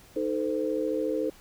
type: chord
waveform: sine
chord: A diminished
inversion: second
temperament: equal with one note detuned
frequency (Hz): 311.1 / 440 / 513.7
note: Eb4 / A4 / C5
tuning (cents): 0 / 0 / -32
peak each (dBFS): -30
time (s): 0.16-1.3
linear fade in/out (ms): 5
effects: pink hiss -54 dBFS RMS until 1.4 s